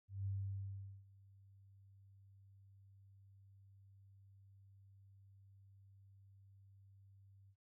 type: tone with ADSR envelope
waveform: sine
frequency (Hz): 98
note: G2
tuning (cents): 0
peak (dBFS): -38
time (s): 0.08-7.56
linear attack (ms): 180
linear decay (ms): 780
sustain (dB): -24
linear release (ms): 64
effects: noise-tail reverb RT60 0.1 s tail -22 dB re dry